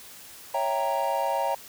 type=chord; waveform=triangle; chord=C# diminished seventh; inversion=none; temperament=equal; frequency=554.4 / 659.3 / 784 / 932.3 Hz; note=C#5 / E5 / G5 / Bb5; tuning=0 / 0 / 0 / 0 cents; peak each=-28 / -29 / -28 / -26 dBFS; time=0.54-1.55 s; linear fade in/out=5 ms; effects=white hiss -46 dBFS RMS until 1.68 s